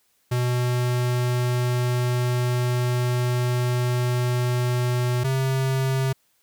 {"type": "tone pair in turn", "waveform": "square", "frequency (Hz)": [123.47, 132.87], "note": ["B2", "C3"], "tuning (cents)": [0, 27], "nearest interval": "minor second", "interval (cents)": 127, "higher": "second", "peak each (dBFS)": -21, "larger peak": "neither", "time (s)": [[0.31, 5.24], [5.24, 6.13]], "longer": "first", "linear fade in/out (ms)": 10, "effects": ["white hiss -66 dBFS RMS until 6.42 s"]}